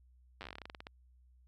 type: slowing click train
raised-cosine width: 0.3 ms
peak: -29 dBFS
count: 17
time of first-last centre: 0.41-0.869 s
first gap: 9 ms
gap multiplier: 1.14
effects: added 62 Hz sine -61 dBFS peak until 1.47 s